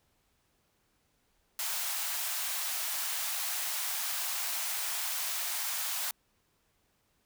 white high-pass noise, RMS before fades -34 dBFS, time 1.59-6.11 s, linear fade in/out 2 ms, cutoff 650 Hz, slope 48 dB/octave, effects pink hiss -73 dBFS RMS until 7.25 s

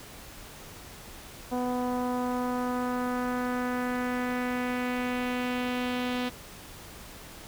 sawtooth tone with low-pass filter sweep, 248.4 Hz, B3, 10 cents sharp, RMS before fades -30 dBFS, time 1.51-6.3 s, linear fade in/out 20 ms, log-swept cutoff 850 to 3500 Hz, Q 1.9, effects pink hiss -46 dBFS RMS until 7.47 s

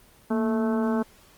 harmonic tone with a mistuned harmonic, 218.7 Hz, A3, 10 cents flat, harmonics 1 / 2 / 3 / 4 / 5 / 6 / 7, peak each -23 / -29 / -33 / -35 / -37 / -39 / -40 dBFS, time 0.3-1.03 s, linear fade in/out 10 ms, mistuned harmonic 1, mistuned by +89 cents, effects pink hiss -55 dBFS RMS until 1.37 s + Opus 24 kbps

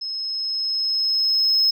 sine tone with level ramp, 5170 Hz, E8, 34 cents flat, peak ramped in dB -26 to -12 dBFS, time 0.01-1.71 s, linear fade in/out 10 ms, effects tanh soft clip ceiling -13 dBFS

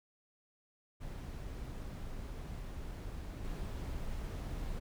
brown noise with level steps, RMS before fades -43 / -40 dBFS, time 1-4.8 s, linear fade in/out 20 ms, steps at 3.44 s, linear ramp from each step 5 ms, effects none

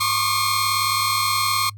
sawtooth tone cluster, 1073 / 1112 / 1211 / 4211 Hz, C6 / C#6 / D#6 / C8, +43 / +5 / -47 / +10 cents, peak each -21 dBFS, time 0-1.7 s, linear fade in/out 10 ms, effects noise-tail reverb RT60 0.1 s tail -25 dB re dry + added 103 Hz sine -36 dBFS peak until 1.77 s

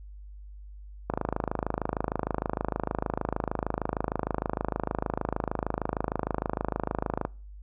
click train, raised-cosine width 1 ms, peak -13 dBFS, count 164, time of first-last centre 1.1-7.251 s, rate 26.5 Hz, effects noise-tail reverb RT60 0.4 s tail -25 dB re dry + added 50 Hz sine -42 dBFS peak until 7.62 s

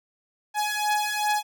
sawtooth beating tone pair, 839 / 841.6 Hz, G#5 / G#5, +17 / +23 cents, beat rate 2.6 Hz, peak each -22 / -23 dBFS, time 0.54-1.43 s, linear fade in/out 50 ms, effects none

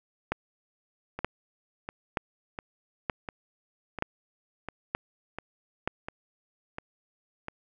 two click trains, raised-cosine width 0.5 ms, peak -20 / -12 dBFS, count 10 / 7, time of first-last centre 1.19-7.484 / 0.32-5.876 s, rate 1.43 / 1.08 Hz, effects none

